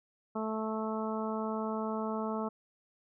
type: harmonic tone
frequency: 218.9 Hz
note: A3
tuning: 9 cents flat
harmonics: 1 / 2 / 3 / 4 / 5 / 6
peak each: -35 / -38 / -40 / -41 / -42 / -43 dBFS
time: 0.35-2.49 s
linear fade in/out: 10 ms
effects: none